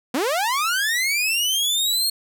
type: linear sweep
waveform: sawtooth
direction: up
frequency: 226.7 to 4300 Hz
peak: -16 dBFS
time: 0.14-2.1 s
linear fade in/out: 5 ms
effects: none